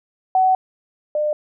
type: tone pair in turn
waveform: sine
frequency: 751 / 601.6 Hz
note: F#5 / D5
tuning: +26 / +42 cents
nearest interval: major third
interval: 384 cents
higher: first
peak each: -12 / -17 dBFS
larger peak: first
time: 0.35-0.55 / 1.15-1.33 s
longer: first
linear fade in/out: 2 ms
effects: none